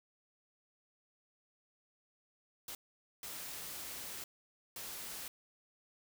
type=noise bursts at uneven times; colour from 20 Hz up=white; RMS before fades=-45 dBFS; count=3; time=2.68-2.75 / 3.23-4.24 / 4.76-5.28 s; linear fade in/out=2 ms; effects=none